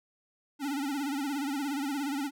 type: tone with vibrato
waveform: square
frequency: 281.4 Hz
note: C#4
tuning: 26 cents sharp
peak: -31 dBFS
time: 0.59-2.31 s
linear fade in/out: 50 ms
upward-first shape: sine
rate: 17 Hz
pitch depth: 100 cents each way
effects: none